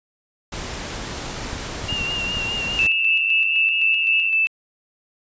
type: noise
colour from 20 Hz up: pink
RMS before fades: -30 dBFS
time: 0.52-2.87 s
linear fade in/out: 5 ms
type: clicks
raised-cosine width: 5 ms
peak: -18 dBFS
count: 5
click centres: 1.531 / 1.842 / 1.927 / 2.012 / 2.37 s
type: tone with vibrato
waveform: sine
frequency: 2788 Hz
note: F7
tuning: 4 cents flat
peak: -23 dBFS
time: 1.88-4.3 s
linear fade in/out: 10 ms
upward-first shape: sine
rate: 4.9 Hz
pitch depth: 34 cents each way
type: tone with tremolo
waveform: sine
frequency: 2637 Hz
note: E7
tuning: in tune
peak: -15 dBFS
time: 2.79-4.47 s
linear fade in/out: 0 ms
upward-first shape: square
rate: 3.9 Hz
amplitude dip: 35%
effects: resampled to 16000 Hz